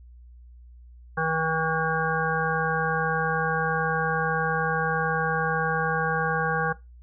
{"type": "harmonic tone", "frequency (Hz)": 160.8, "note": "E3", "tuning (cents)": -43, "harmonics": [1, 3, 5, 7, 9, 10], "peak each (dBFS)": [-30, -30, -30, -30, -30, -30], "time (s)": [1.17, 6.73], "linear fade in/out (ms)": 10, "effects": ["noise-tail reverb RT60 0.2 s tail -17 dB re dry", "added 60 Hz sine -45 dBFS peak until 7.02 s"]}